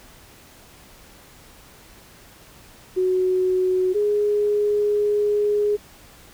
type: tone pair in turn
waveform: sine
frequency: 370 / 415.3 Hz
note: F#4 / G#4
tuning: 0 / 0 cents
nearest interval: major second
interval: 200 cents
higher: second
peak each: -17 / -17 dBFS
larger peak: neither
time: 2.96-3.94 / 3.94-5.77 s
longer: second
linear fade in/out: 20 ms
effects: pink hiss -48 dBFS RMS until 6.33 s